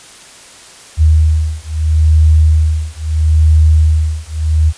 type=beating tone pair; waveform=sine; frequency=77.78 / 78.54 Hz; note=D#2 / D#2; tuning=0 / +17 cents; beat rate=0.76 Hz; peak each=-10 dBFS; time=0.97-4.73 s; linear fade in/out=50 ms; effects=white hiss -37 dBFS RMS until 4.77 s + resampled to 22050 Hz